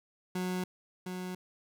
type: tone with echo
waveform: 30% pulse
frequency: 182.8 Hz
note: F#3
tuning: 21 cents flat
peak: -29 dBFS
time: 0.35-0.64 s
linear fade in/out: 5 ms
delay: 710 ms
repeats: 1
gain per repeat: -5 dB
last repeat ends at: 1.35 s
effects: none